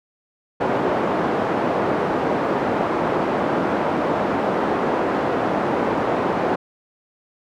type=band-pass noise; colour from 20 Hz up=pink; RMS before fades=-21 dBFS; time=0.6-6.56 s; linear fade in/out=10 ms; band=280 to 980 Hz; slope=12 dB/octave; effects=none